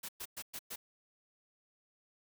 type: noise bursts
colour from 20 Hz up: white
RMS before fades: -43 dBFS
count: 5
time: 0.03-0.76 s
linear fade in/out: 10 ms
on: 58 ms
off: 110 ms
effects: none